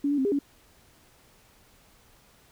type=tone with pitch steps; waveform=sine; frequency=284.3 / 289.2 / 264.7 / 404.5 / 282.8 Hz; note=C#4 / D4 / C4 / G#4 / C#4; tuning=+44 / -27 / +20 / -46 / +35 cents; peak=-22 dBFS; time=0.04-0.39 s; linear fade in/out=5 ms; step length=70 ms; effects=pink hiss -59 dBFS RMS until 2.51 s